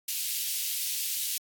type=high-pass noise; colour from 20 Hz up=white; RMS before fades=-31 dBFS; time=0.08-1.38 s; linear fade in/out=5 ms; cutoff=2600 Hz; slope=24 dB/octave; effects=AAC 64 kbps